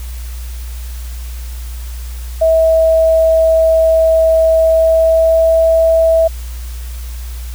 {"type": "tone with pitch glide", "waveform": "sine", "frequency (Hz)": [648, 653.3], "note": ["E5", "E5"], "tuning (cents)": [-30, -16], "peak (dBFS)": -7, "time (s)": [2.41, 6.28], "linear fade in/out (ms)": 10, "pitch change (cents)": 14, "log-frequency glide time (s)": [4.61, 5.55], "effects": ["added 60 Hz sine -22 dBFS peak until 7.54 s", "white hiss -37 dBFS RMS until 7.54 s"]}